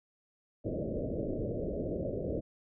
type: low-pass noise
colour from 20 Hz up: white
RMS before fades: -35 dBFS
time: 0.64-2.41 s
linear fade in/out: 20 ms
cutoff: 620 Hz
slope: 96 dB/octave
effects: none